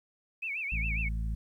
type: tone with vibrato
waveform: sine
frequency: 2432 Hz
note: D#7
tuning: 40 cents flat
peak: -32 dBFS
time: 0.42-1.09 s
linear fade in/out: 10 ms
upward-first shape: sine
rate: 7.3 Hz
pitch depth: 180 cents each way
type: harmonic tone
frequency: 55.1 Hz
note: A1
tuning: 3 cents sharp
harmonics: 1 / 2 / 3 / 4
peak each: -30 / -41 / -42 / -48 dBFS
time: 0.72-1.35 s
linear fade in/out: 5 ms
effects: 11-bit